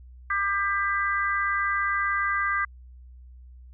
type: harmonic tone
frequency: 398.1 Hz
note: G4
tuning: 27 cents sharp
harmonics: 3 / 4 / 5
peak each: -26 / -27 / -29 dBFS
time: 0.3-2.65 s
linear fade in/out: 5 ms
effects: added 62 Hz sine -44 dBFS peak until 3.73 s